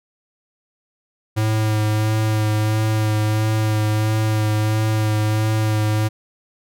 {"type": "tone with vibrato", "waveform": "square", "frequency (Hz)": 108.1, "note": "A2", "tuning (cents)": -30, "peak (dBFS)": -17, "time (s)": [1.36, 6.09], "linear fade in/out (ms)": 20, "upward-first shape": "sine", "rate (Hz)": 1.5, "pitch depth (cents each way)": 18, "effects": []}